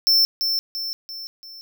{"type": "tone with echo", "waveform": "square", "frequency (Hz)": 5350, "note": "E8", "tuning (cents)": 25, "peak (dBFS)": -14, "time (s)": [0.07, 0.25], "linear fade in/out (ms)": 0, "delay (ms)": 340, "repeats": 4, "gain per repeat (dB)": -6, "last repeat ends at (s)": 1.61, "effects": []}